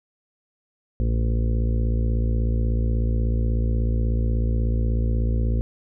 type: harmonic tone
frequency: 56.4 Hz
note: A1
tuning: 44 cents sharp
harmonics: 1 / 2 / 4 / 5 / 6 / 7 / 8 / 9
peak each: -20 / -25 / -31 / -39 / -40 / -40 / -41 / -40 dBFS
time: 1-5.61 s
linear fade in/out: 0 ms
effects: none